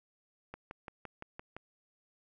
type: click train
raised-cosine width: 0.5 ms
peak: -28 dBFS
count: 7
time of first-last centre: 0.54-1.566 s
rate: 5.85 Hz
effects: none